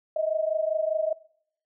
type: tone pair together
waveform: sine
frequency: 624 / 649 Hz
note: D#5 / E5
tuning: +5 / -27 cents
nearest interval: minor second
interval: 68 cents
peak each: -25 / -28 dBFS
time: 0.16-1.13 s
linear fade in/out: 5 ms
effects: noise-tail reverb RT60 0.7 s tail -23 dB re dry